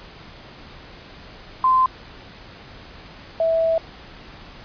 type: tone pair in turn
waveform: sine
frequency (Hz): 1035 / 653.9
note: C6 / E5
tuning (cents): -19 / -14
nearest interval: minor sixth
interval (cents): 795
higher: first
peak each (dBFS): -13 / -16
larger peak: first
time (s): 1.64-1.86 / 3.4-3.78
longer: second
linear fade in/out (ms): 2
effects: pink hiss -42 dBFS RMS until 4.64 s + resampled to 11025 Hz